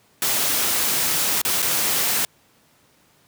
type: noise with dropouts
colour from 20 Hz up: white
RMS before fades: -21 dBFS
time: 0.22-2.25 s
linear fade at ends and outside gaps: 1 ms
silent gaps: 1.416-1.45 / 1.621-1.626 s
effects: pink hiss -58 dBFS RMS until 3.27 s + high-pass 100 Hz 12 dB/octave